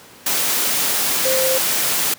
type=tone in noise; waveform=sine; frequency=523.3 Hz; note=C5; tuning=in tune; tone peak=-18 dBFS; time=1.25-1.58 s; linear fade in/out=5 ms; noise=white; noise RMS=-19 dBFS; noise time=0.26-2.14 s; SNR=-2 dB; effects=pink hiss -43 dBFS RMS until 2.18 s + high-pass 150 Hz 12 dB/octave